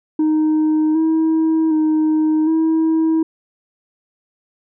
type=tone with pitch steps; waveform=sine; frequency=310.2 / 320.2 / 311.3 / 321.4 Hz; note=D#4 / D#4 / D#4 / E4; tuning=-5 / +50 / +1 / -44 cents; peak=-10 dBFS; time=0.19-3.23 s; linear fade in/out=5 ms; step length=760 ms; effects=tanh soft clip ceiling -12 dBFS